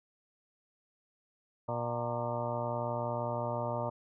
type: harmonic tone with a mistuned harmonic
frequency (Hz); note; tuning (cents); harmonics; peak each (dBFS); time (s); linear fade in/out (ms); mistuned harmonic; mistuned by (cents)
119.4; A#2; +42; 1 / 2 / 3 / 4 / 5 / 6 / 7 / 8 / 9 / 10; -38 / -43 / -46 / -43 / -36 / -43 / -46 / -39 / -46 / -45; 1.68-3.9; 10; 8; -62
effects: none